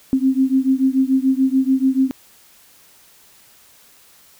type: beating tone pair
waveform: sine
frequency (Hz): 261.6 / 268.5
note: C4 / C4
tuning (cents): 0 / +45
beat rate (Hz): 6.9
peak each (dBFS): -16 / -17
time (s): 0.13-2.11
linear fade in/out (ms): 0
effects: white hiss -50 dBFS RMS until 4.39 s